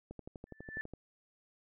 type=click train; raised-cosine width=2 ms; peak=-32 dBFS; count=11; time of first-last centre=0.11-0.936 s; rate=12.1 Hz
type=tone with exponential growth; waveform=sine; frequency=1760 Hz; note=A6; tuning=in tune; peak=-34 dBFS; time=0.47-0.81 s; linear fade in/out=0 ms; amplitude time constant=72 ms
effects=none